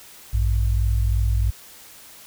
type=tone pair together; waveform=sine; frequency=57.22 / 100.2 Hz; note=A#1 / G2; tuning=-31 / +38 cents; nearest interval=minor seventh; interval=969 cents; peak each=-18 / -23 dBFS; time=0.33-1.51 s; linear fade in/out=10 ms; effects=white hiss -45 dBFS RMS until 2.26 s